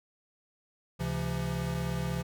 square tone cluster, 71.4 / 133.4 / 169.9 Hz, D2 / C3 / F3, -48 / +34 / -47 cents, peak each -39 / -35 / -34 dBFS, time 0.99-2.23 s, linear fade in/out 20 ms, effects none

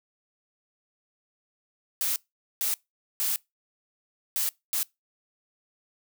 blue noise bursts at uneven times, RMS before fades -27 dBFS, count 5, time 2.01-2.16 / 2.61-2.74 / 3.2-3.36 / 4.36-4.49 / 4.73-4.83 s, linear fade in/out 0 ms, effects noise-tail reverb RT60 0.2 s tail -24 dB re dry

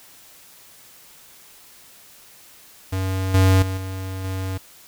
square tone with level steps, 94.6 Hz, F#2, 39 cents sharp, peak -22 / -13 / -24 / -28 / -25 dBFS, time 2.92-4.58 s, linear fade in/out 10 ms, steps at 3.34 / 3.62 / 3.77 / 4.24 s, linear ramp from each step 5 ms, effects white hiss -48 dBFS RMS until 4.87 s

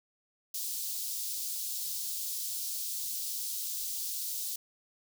white high-pass noise, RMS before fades -36 dBFS, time 0.54-4.56 s, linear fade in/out 5 ms, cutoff 4000 Hz, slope 24 dB/octave, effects none

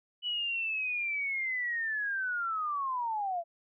sine linear sweep, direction down, 2972 to 659.3 Hz, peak -30 dBFS, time 0.22-3.44 s, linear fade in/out 50 ms, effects none

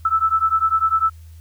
sine beating tone pair, 1311 / 1321 Hz, E6 / E6, -10 / +3 cents, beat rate 10 Hz, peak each -18 dBFS, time 0.05-1.1 s, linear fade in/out 5 ms, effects added 81 Hz sine -38 dBFS peak until 1.4 s + white hiss -57 dBFS RMS until 1.4 s

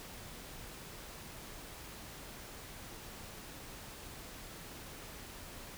silence, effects pink hiss -49 dBFS RMS until 5.77 s

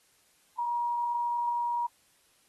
sine tone, 953 Hz, A#5, 38 cents sharp, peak -27 dBFS, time 0.58-1.87 s, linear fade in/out 10 ms, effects white hiss -66 dBFS RMS until 2.48 s + AAC 32 kbps

